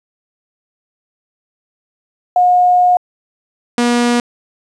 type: tone pair in turn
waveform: sine / sawtooth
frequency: 720 / 240.3 Hz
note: F#5 / B3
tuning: -47 / -47 cents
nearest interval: octave + perfect fifth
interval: 1900 cents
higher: first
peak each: -7 dBFS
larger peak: neither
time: 2.36-2.97 / 3.78-4.2 s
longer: first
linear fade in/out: 2 ms
effects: resampled to 22050 Hz + 8-bit